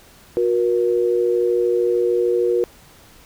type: tone pair together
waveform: sine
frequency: 362.9 / 476 Hz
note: F#4 / A#4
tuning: -34 / +36 cents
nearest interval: perfect fourth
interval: 470 cents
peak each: -18 dBFS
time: 0.37-2.64 s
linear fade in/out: 0 ms
effects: pink hiss -48 dBFS RMS until 3.25 s